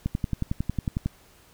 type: click train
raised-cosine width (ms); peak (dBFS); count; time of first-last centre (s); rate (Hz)
5; -13; 12; 0.06-1.06; 11
effects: pink hiss -56 dBFS RMS until 1.53 s